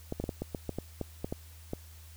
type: clicks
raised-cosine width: 2 ms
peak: -20 dBFS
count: 12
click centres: 0.124 / 0.2 / 0.24 / 0.292 / 0.42 / 0.548 / 0.693 / 0.786 / 1.013 / 1.245 / 1.325 / 1.734 s
effects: added 80 Hz sine -49 dBFS peak until 2.16 s + white hiss -57 dBFS RMS until 2.16 s